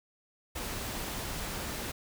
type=noise; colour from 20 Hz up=pink; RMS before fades=-37 dBFS; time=0.55-1.92 s; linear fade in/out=10 ms; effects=none